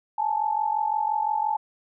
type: tone pair together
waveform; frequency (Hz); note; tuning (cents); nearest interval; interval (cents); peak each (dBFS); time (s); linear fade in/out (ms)
sine; 841 / 886.8; G#5 / A5; +22 / +13; minor second; 91; -25; 0.18-1.57; 5
effects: none